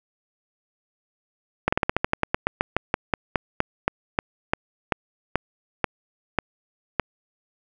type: slowing click train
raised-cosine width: 0.5 ms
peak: -4 dBFS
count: 25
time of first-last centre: 1.68-6.997 s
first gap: 45 ms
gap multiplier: 1.12
effects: none